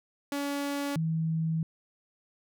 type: tone pair in turn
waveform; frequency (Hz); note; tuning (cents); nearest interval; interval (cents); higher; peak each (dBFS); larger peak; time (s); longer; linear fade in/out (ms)
sawtooth / sine; 283.6 / 161.39; C#4 / E3; +40 / -36; minor seventh; 976; first; -26; neither; 0.32-0.96 / 0.96-1.63; second; 2
effects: none